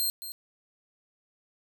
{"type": "tone with echo", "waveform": "10% pulse", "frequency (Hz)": 4186, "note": "C8", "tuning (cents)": 0, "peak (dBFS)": -19, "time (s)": [0, 0.1], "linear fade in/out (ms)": 0, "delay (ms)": 220, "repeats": 1, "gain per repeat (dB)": -11, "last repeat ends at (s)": 0.32, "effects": []}